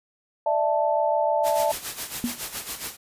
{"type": "chord", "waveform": "sine", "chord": "D suspended second", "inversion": "none", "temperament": "equal with one note detuned", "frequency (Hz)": [592.8, 659.3, 880], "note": ["D5", "E5", "A5"], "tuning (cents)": [16, 0, 0], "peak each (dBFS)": -24, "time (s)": [0.46, 1.72], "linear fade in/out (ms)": 5}
{"type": "noise with tremolo", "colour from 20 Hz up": "white", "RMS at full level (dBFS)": -30, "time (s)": [1.43, 2.97], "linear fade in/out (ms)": 50, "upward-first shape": "sine", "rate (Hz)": 7.2, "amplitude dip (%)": 70}
{"type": "tone with exponential decay", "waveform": "sine", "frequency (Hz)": 240, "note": "B3", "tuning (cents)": -49, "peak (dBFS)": -19, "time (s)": [2.24, 2.4], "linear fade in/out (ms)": 0, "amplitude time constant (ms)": 34}
{"effects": ["resampled to 32000 Hz"]}